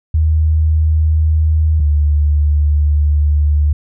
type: tone pair in turn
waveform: sine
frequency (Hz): 78.3 / 74.05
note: D#2 / D2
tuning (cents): +11 / +15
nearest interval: minor second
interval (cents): 96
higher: first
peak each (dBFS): -9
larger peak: neither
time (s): 0.14-1.8 / 1.8-3.73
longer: second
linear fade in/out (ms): 5
effects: none